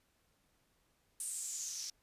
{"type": "noise with band-pass filter sweep", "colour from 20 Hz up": "white", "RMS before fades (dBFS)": -42, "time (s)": [1.2, 1.9], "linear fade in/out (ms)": 2, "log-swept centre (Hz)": [9100, 5400], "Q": 5.8, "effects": ["pink hiss -75 dBFS RMS until 2.02 s", "resampled to 32000 Hz"]}